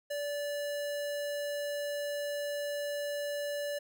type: tone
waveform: square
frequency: 580 Hz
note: D5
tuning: 22 cents flat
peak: -34 dBFS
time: 0.1-3.79 s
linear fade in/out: 10 ms
effects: none